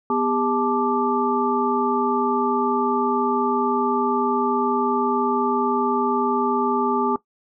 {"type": "tone cluster", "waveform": "sine", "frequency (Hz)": [247, 402.5, 873, 1177], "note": ["B3", "G4", "A5", "D6"], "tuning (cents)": [0, 46, -14, 3], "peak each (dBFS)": -24, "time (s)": [0.1, 7.16], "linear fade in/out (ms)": 2, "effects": ["noise-tail reverb RT60 0.1 s tail -17 dB re dry"]}